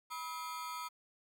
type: ring-modulated tone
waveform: 40% pulse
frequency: 1129 Hz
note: C#6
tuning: 31 cents sharp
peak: -36 dBFS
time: 0.1-0.89 s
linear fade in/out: 20 ms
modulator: 152 Hz
effects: 11-bit